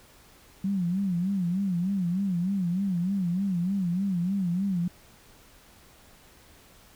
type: tone with vibrato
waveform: sine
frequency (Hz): 185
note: F#3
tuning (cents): 0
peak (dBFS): -24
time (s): 0.64-4.88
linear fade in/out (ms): 5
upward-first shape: sine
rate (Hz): 3.3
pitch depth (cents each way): 140
effects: pink hiss -55 dBFS RMS until 6.95 s